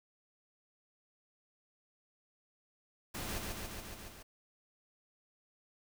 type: noise with echo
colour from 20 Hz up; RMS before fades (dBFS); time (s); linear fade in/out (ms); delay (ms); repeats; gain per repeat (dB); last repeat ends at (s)
pink; -41; 3.14-3.39; 10; 140; 6; -2; 4.23
effects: none